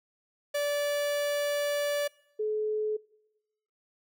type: tone pair in turn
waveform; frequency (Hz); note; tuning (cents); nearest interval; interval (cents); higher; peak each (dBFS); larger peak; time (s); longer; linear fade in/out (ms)
45% pulse / sine; 580 / 428.5; D5 / A4; -22 / -46; perfect fourth; 524; first; -27; neither; 0.54-2.08 / 2.39-2.97; first; 10
effects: noise-tail reverb RT60 1.0 s tail -24 dB re dry